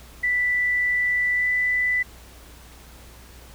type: tone with pitch glide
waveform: sine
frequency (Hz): 1976 to 1989.7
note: B6 to B6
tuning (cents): 0 to +12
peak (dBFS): -19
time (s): 0.23-2.03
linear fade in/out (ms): 10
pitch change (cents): +12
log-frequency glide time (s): 1.35-1.46
effects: added 60 Hz sine -46 dBFS peak until 3.54 s + pink hiss -48 dBFS RMS until 3.54 s